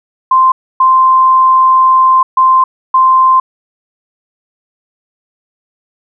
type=tone bursts at uneven times; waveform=sine; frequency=1043 Hz; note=C6; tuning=6 cents flat; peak=-4 dBFS; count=4; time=0.31-0.52 / 0.8-2.23 / 2.37-2.64 / 2.94-3.4 s; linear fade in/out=5 ms; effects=none